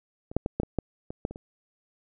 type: clicks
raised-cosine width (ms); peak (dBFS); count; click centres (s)
2; -26 / -9 / -14 / -12 / -19 / -12 / -22 / -14 / -26 / -27; 10; 0.315 / 0.366 / 0.461 / 0.6 / 0.633 / 0.787 / 1.105 / 1.251 / 1.31 / 1.359
effects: none